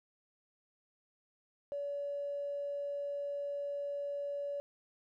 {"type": "tone with tanh clipping", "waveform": "triangle", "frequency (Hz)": 570, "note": "C#5", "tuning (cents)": 48, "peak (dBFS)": -35, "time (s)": [1.72, 4.6], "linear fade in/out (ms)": 0, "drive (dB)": 2, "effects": []}